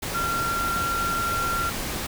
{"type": "tone in noise", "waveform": "sine", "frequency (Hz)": 1375, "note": "F6", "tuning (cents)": -27, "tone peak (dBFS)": -24, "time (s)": [0.14, 1.7], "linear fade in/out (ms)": 10, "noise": "pink", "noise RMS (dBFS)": -30, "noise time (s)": [0.02, 2.07], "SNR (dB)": 3, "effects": []}